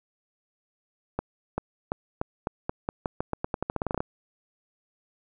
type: accelerating click train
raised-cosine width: 1 ms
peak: -13 dBFS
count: 21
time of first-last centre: 1.19-4.005 s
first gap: 390 ms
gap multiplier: 0.87
effects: none